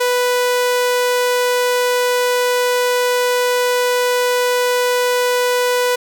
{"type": "tone", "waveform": "sawtooth", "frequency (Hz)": 493.9, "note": "B4", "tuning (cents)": 0, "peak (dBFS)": -10, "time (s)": [0, 5.96], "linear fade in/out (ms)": 10, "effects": []}